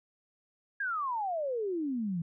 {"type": "exponential sweep", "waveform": "sine", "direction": "down", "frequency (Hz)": [1661.2, 160.7], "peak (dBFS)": -30, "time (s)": [0.8, 2.22], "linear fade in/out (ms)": 5, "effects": []}